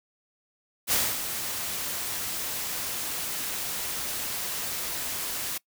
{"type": "noise with ADSR envelope", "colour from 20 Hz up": "white", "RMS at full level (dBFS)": -23, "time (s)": [0.87, 5.58], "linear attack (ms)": 49, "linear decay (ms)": 240, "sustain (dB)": -9, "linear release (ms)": 6, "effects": ["noise-tail reverb RT60 0.1 s tail -22 dB re dry"]}